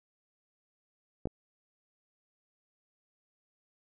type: clicks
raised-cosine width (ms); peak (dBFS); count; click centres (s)
2; -19 / -27; 2; 1.256 / 1.272
effects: none